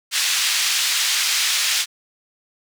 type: band-pass noise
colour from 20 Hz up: white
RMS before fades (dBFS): -20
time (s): 0.11-1.86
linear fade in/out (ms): 50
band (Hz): 2000 to 5700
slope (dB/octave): 12
effects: none